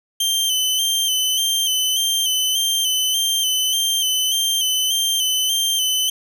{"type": "tone with vibrato", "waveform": "sawtooth", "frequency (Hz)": 3096, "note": "G7", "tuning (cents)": -22, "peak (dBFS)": -14, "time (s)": [0.2, 6.1], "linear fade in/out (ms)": 5, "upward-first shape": "square", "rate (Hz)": 1.7, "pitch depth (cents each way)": 38, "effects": []}